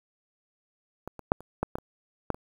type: clicks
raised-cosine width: 1 ms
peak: -22 / -26 / -6 / -30 / -12 / -15 / -27 / -11 / -26 dBFS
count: 9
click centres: 1.076 / 1.193 / 1.319 / 1.406 / 1.63 / 1.755 / 1.785 / 2.303 / 2.345 s
effects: 8-bit